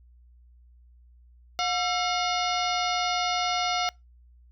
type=harmonic tone with a mistuned harmonic; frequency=719 Hz; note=F#5; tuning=50 cents flat; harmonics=1 / 2 / 3 / 4 / 5 / 6 / 7 / 8; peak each=-28 / -31 / -33 / -34 / -35 / -36 / -36 / -37 dBFS; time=1.59-3.89 s; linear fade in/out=0 ms; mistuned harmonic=2; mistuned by=-110 cents; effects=noise-tail reverb RT60 0.2 s tail -25 dB re dry + added 60 Hz sine -52 dBFS peak until 4.51 s